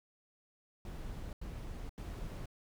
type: noise bursts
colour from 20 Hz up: brown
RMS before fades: -43 dBFS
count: 3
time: 0.85-2.458 s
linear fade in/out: 2 ms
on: 480 ms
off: 84 ms
effects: none